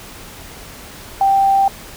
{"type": "tone", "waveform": "sine", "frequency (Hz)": 784, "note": "G5", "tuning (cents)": 0, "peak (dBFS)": -10, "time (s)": [1.21, 1.68], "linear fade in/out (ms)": 2, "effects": ["pink hiss -36 dBFS RMS until 1.96 s"]}